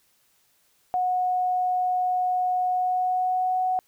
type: tone with pitch glide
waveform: sine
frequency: 731 to 740.8 Hz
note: F#5 to F#5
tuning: -21 to +2 cents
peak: -21 dBFS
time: 0.94-3.79 s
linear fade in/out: 0 ms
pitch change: +23 cents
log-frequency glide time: 2.69-3.63 s
effects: white hiss -65 dBFS RMS until 3.87 s